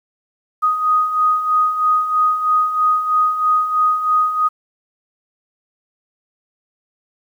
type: beating tone pair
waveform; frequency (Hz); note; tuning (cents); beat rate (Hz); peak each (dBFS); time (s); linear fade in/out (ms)
sine; 1244.5 / 1247.6; D#6 / D#6; 0 / +4; 3.1; -21 / -14; 0.62-4.49; 20
effects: 8-bit